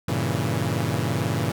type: chord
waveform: sawtooth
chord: G diminished seventh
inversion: none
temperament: equal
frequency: 98 / 116.54 / 138.59 / 164.81 Hz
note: G2 / Bb2 / Db3 / Fb3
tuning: 0 / 0 / 0 / 0 cents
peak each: -25 / -23 / -24 / -25 dBFS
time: 0.08-1.52 s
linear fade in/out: 5 ms
effects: none